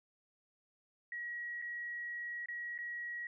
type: tone with dropouts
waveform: sine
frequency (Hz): 1909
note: A#6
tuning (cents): +41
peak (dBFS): -39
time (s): 1.12-3.27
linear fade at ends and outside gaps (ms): 2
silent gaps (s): 1.617-1.622 / 2.459-2.485 / 2.779-2.787
effects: none